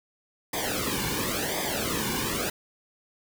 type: noise with flanger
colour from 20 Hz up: pink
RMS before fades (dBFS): -29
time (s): 0.53-2.5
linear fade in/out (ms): 5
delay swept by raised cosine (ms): 0.71 to 1.57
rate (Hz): 0.94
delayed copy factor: -0.9
effects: none